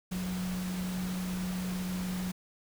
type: tone in noise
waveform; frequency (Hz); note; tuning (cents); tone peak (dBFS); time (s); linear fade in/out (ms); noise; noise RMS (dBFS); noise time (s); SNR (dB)
sine; 183.1; F#3; -18; -32; 0.11-2.32; 10; pink; -42; 0.11-2.32; +7
effects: none